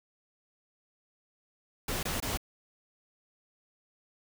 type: noise bursts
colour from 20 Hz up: pink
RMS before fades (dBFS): -33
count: 3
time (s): 1.88-2.374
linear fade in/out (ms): 5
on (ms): 150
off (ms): 22
effects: none